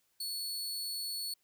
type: tone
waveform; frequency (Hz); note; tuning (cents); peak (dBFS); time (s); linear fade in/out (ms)
sawtooth; 4411; C#8; -9; -33; 0.2-1.34; 5
effects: white hiss -75 dBFS RMS until 1.43 s